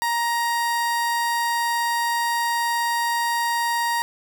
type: tone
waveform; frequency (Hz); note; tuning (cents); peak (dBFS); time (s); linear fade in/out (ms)
30% pulse; 939; A#5; +12; -18; 0.02-4.02; 0
effects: none